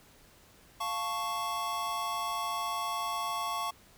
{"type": "chord", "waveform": "square", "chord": "F augmented", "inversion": "none", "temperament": "equal", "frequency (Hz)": [698.5, 880, 1108.7], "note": ["F5", "A5", "C#6"], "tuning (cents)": [0, 0, 0], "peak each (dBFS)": [-40, -39, -34], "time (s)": [0.8, 3.71], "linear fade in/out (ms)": 10, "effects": ["pink hiss -59 dBFS RMS until 3.97 s"]}